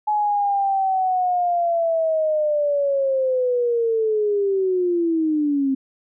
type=linear sweep; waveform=sine; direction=down; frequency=849 to 264.3 Hz; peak=-17 dBFS; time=0.07-5.75 s; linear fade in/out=10 ms; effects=none